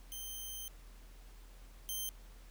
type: tone pair in turn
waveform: 5% pulse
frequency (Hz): 3121 / 3132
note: G7 / G7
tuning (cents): -8 / -2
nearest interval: unison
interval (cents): 6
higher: second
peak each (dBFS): -34 / -29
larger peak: second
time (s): 0.12-0.68 / 1.89-2.09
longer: first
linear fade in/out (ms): 0
effects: added 41 Hz sine -52 dBFS peak until 2.5 s + pink hiss -63 dBFS RMS until 2.5 s